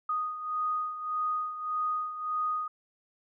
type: beating tone pair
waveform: sine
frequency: 1241 / 1242.7 Hz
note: D#6 / D#6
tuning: -5 / -3 cents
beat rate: 1.7 Hz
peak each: -30 / -36 dBFS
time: 0.09-2.68 s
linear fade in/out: 5 ms
effects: none